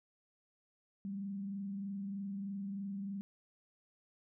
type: tone with frequency modulation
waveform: sine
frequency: 197.8 Hz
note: G3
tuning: 16 cents sharp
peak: -38 dBFS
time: 1.05-3.21 s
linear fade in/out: 0 ms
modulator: 23.2 Hz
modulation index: 0.28
effects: none